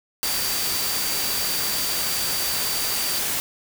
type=tone in noise; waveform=sine; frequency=4651 Hz; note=D8; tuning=18 cents flat; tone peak=-29 dBFS; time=0.23-3.19 s; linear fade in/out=0 ms; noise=white; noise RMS=-25 dBFS; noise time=0.23-3.4 s; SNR=-7 dB; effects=none